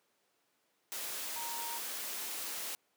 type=tone in noise; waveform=sine; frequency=932.3 Hz; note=A#5; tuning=in tune; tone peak=-42 dBFS; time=1.36-1.78 s; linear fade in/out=0 ms; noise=white; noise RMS=-40 dBFS; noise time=0.92-2.75 s; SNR=-5 dB; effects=pink hiss -75 dBFS RMS until 2.96 s + high-pass 300 Hz 12 dB/octave